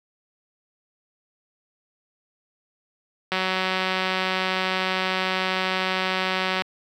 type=click train; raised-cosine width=0.3 ms; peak=-8 dBFS; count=618; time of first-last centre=3.32-6.619 s; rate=187 Hz; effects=high-pass 80 Hz 12 dB/octave + 8-bit